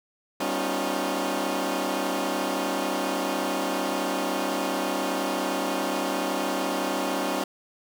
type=tone cluster; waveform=15% pulse; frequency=193.3 / 243.1 / 274.9 / 308.7 / 352.9 Hz; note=G3 / B3 / C#4 / D#4 / F4; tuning=-24 / -27 / -14 / -14 / +18 cents; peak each=-27 / -29 / -23 / -25 / -27 dBFS; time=0.4-7.44 s; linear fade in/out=5 ms; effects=none